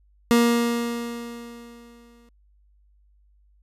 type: tone with exponential decay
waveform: 30% pulse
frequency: 235.8 Hz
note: A#3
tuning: 20 cents sharp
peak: -11 dBFS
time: 0.31-2.29 s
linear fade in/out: 0 ms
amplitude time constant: 430 ms
effects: added 50 Hz sine -56 dBFS peak until 3.62 s + resampled to 32000 Hz